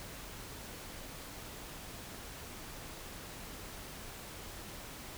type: silence
effects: pink hiss -47 dBFS RMS until 5.17 s